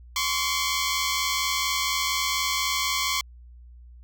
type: tone pair together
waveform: 10% pulse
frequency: 1046.5 / 1130.7 Hz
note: C6 / C#6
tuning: 0 / +34 cents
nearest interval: minor second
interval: 134 cents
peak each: -18 dBFS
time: 0.16-3.21 s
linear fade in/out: 2 ms
effects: added 60 Hz sine -44 dBFS peak until 4.03 s